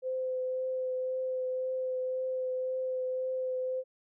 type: tone with vibrato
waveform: sine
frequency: 514 Hz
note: C5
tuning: 31 cents flat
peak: -30 dBFS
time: 0.02-3.84 s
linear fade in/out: 50 ms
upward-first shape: triangle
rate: 1.9 Hz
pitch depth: 13 cents each way
effects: none